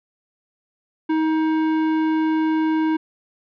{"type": "tone with tanh clipping", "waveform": "triangle", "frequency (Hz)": 316, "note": "D#4", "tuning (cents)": 27, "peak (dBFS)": -19, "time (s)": [1.09, 2.97], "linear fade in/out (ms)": 10, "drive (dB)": 18, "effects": []}